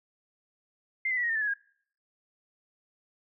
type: tone with pitch steps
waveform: sine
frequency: 2093 / 2019 / 1948.3 / 1879.8 / 1813.7 / 1749.9 / 1688.3 / 1628.9 Hz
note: C7 / B6 / B6 / A#6 / A#6 / A6 / G#6 / G#6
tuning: 0 / +38 / -24 / +14 / -48 / -10 / +28 / -34 cents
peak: -26 dBFS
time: 1.05-1.538 s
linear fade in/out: 5 ms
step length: 61 ms
effects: noise-tail reverb RT60 0.6 s tail -25 dB re dry

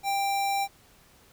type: tone with sample-and-hold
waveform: sine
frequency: 793 Hz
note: G5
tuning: 20 cents sharp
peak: -24 dBFS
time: 0.03-0.68 s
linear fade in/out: 50 ms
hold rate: 3150 Hz
effects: pink hiss -58 dBFS RMS until 1.32 s

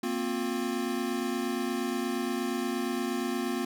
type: chord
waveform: square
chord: Bb suspended second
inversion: none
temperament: equal with one note detuned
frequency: 233.1 / 261.6 / 355.7 Hz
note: Bb3 / C4 / F4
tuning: 0 / 0 / +32 cents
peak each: -34 dBFS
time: 0.03-3.65 s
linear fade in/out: 5 ms
effects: none

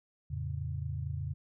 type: chord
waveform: sine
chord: F augmented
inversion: none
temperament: equal with one note detuned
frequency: 85.21 / 110 / 138.59 Hz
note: F2 / A2 / C#3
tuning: -42 / 0 / 0 cents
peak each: -37 / -40 / -37 dBFS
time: 0.3-1.34 s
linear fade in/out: 10 ms
effects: none

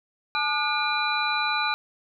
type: tone cluster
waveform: sine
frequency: 860 / 1199 / 1449 / 2403 / 3978 Hz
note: A5 / D6 / F#6 / D7 / B7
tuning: -40 / +36 / -37 / +39 / +12 cents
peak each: -29 dBFS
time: 0.35-1.74 s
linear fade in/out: 0 ms
effects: none

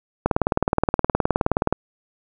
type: click train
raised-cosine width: 1 ms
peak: -3 dBFS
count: 29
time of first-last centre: 0.26-1.726 s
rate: 19.1 Hz
effects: none

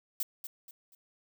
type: noise with echo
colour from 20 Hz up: violet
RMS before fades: -32 dBFS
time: 0.2-0.23 s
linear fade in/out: 2 ms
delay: 240 ms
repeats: 3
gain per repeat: -9 dB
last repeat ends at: 0.95 s
effects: none

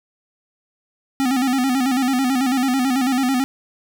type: tone with vibrato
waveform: square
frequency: 260 Hz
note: C4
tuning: 11 cents flat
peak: -17 dBFS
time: 1.2-3.44 s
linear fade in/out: 0 ms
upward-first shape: square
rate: 9.1 Hz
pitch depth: 76 cents each way
effects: none

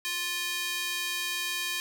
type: tone with high-pass filter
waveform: square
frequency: 350.4 Hz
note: F4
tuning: 6 cents sharp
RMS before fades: -32 dBFS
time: 0.05-1.8 s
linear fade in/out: 0 ms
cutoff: 2400 Hz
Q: 1.2
effects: 10-bit

